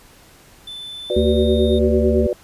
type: tone with pitch glide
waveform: triangle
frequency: 3520 to 3667 Hz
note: A7 to A#7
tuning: 0 to -29 cents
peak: -29 dBFS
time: 0.67-1.79 s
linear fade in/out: 5 ms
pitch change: +71 cents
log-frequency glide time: 1.08-1.2 s
type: chord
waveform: sine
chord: B minor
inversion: second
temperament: equal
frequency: 370 / 493.9 / 587.3 Hz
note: F#4 / B4 / D5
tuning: 0 / 0 / 0 cents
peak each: -22 dBFS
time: 1.1-2.33 s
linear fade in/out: 2 ms
type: harmonic tone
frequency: 75.8 Hz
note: D#2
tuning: 45 cents flat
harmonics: 1 / 3 / 5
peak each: -19 / -19 / -19 dBFS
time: 1.16-2.27 s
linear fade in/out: 5 ms
effects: pink hiss -48 dBFS RMS until 2.43 s + resampled to 32000 Hz